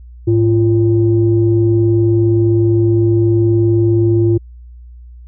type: tone pair together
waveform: sine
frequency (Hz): 107.85 / 343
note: A2 / F4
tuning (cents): -34 / -31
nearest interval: octave + minor sixth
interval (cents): 2003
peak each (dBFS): -11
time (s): 0.27-4.38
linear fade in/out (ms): 10
effects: tanh soft clip ceiling -1 dBFS + added 60 Hz sine -33 dBFS peak until 5.27 s